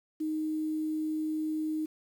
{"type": "tone with quantisation", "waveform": "sine", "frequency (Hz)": 311.1, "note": "D#4", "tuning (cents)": 0, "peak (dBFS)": -29, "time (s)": [0.2, 1.86], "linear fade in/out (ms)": 10, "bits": 9, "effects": []}